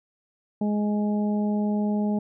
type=harmonic tone; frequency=208.7 Hz; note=G#3; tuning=9 cents sharp; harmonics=1 / 2 / 3 / 4; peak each=-22 / -33 / -35 / -37 dBFS; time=0.61-2.19 s; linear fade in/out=5 ms; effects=none